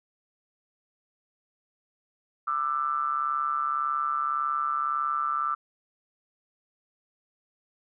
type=ring-modulated tone; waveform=triangle; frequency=70.9 Hz; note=C#2; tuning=40 cents sharp; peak=-20 dBFS; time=2.47-5.55 s; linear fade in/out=10 ms; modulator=1260 Hz; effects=none